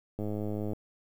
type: click train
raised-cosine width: 2 ms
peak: -22 dBFS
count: 58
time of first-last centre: 0.19-0.733 s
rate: 105 Hz
effects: 9-bit